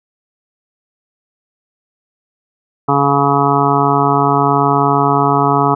harmonic tone, 140.9 Hz, C#3, 29 cents sharp, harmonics 1 / 2 / 3 / 5 / 6 / 7 / 8 / 9, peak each -18 / -18 / -18 / -18 / -18 / -18 / -18 / -18 dBFS, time 2.88-5.75 s, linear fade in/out 10 ms, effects none

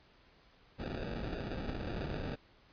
pink noise with sample-and-hold, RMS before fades -39 dBFS, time 0.78-2.36 s, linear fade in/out 20 ms, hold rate 1050 Hz, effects pink hiss -64 dBFS RMS until 2.72 s + resampled to 11025 Hz

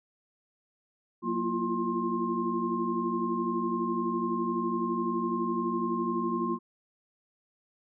sine tone cluster, 184 / 234 / 336.7 / 348.6 / 1061 Hz, F#3 / A#3 / E4 / F4 / C6, -9 / +7 / +37 / -3 / +24 cents, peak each -37 / -32 / -36 / -33 / -32 dBFS, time 1.22-6.59 s, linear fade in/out 50 ms, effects none

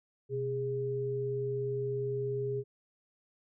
sine tone pair together, 127.2 / 410.2 Hz, C3 / G#4, -48 / -21 cents, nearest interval octave + minor sixth, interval 2027 cents, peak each -36 / -32 dBFS, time 0.29-2.64 s, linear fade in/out 50 ms, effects none

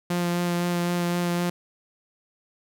sawtooth tone with vibrato, 174.61 Hz, F3, in tune, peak -19 dBFS, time 0.1-1.5 s, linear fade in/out 5 ms, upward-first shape sine, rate 3.9 Hz, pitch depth 12 cents each way, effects none

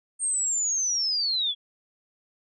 sine linear sweep, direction down, 8700 to 3299 Hz, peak -23 dBFS, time 0.19-1.55 s, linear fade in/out 50 ms, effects none

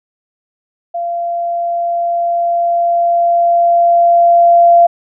sine tone with level ramp, 688 Hz, F5, 26 cents flat, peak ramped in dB -16 to -3 dBFS, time 0.94-4.87 s, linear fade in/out 10 ms, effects none

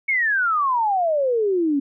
sine exponential sweep, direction down, 2232 to 271.1 Hz, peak -17 dBFS, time 0.08-1.8 s, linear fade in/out 10 ms, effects none

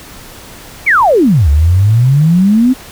sine exponential two-way sweep, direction down then up, 2408 to 69.3 to 265.9 Hz, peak -5 dBFS, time 0.86-2.74 s, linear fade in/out 20 ms, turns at 1.49 s, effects pink hiss -33 dBFS RMS until 2.91 s

